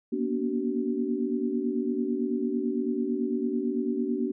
sine tone cluster, 235.3 / 244.3 / 287.6 / 378.2 Hz, A#3 / B3 / D4 / F#4, +16 / -19 / -36 / +38 cents, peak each -31 dBFS, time 0.12-4.32 s, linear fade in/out 10 ms, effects none

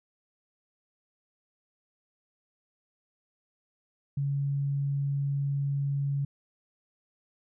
sine tone, 140.3 Hz, C#3, 21 cents sharp, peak -26 dBFS, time 4.17-6.25 s, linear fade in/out 5 ms, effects none

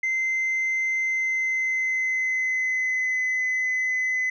sine tone with pitch glide, 2073 to 2024 Hz, C7 to B6, -17 to +42 cents, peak -20 dBFS, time 0.03-4.3 s, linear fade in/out 5 ms, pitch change -41 cents, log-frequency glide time 1-3.26 s, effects tanh soft clip ceiling -20 dBFS

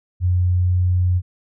sine tone, 90.1 Hz, F#2, 45 cents flat, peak -14 dBFS, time 0.2-1.22 s, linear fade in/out 50 ms, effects none

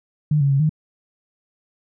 sine tone with pitch steps, 150.5 / 139.8 / 137.5 / 154.5 Hz, D3 / C#3 / C#3 / D#3, +43 / +15 / -14 / -12 cents, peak -14 dBFS, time 0.31-0.694 s, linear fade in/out 5 ms, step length 96 ms, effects none

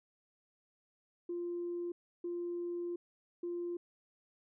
sine tone bursts at uneven times, 347.9 Hz, F4, 7 cents flat, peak -35 dBFS, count 3, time 1.29-1.92 / 2.24-2.96 / 3.43-3.77 s, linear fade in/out 5 ms, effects tanh soft clip ceiling -31 dBFS

